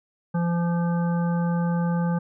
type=harmonic tone; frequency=171.5 Hz; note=F3; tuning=31 cents flat; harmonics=1 / 3 / 5 / 7 / 9; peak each=-21 / -33 / -34 / -39 / -40 dBFS; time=0.34-2.19 s; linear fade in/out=10 ms; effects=none